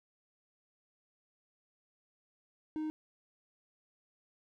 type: tone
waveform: triangle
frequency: 310 Hz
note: D#4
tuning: 6 cents flat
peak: -32 dBFS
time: 2.76-2.9 s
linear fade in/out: 0 ms
effects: none